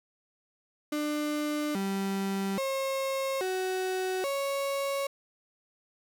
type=tone with pitch steps; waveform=35% pulse; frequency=298.6 / 195.2 / 538 / 373.5 / 554 Hz; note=D4 / G3 / C5 / F#4 / C#5; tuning=+29 / -7 / +48 / +16 / -1 cents; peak=-27 dBFS; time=0.92-5.07 s; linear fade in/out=5 ms; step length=830 ms; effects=none